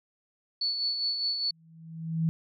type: tone with tremolo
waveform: sine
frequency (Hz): 4441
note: C#8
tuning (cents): +2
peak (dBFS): -25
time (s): 0.61-1.51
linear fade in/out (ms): 5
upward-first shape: sine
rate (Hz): 4.9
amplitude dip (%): 45
type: tone with exponential growth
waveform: sine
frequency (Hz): 162.6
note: E3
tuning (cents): -23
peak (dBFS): -21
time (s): 1.5-2.29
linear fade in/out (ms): 0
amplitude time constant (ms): 170
effects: none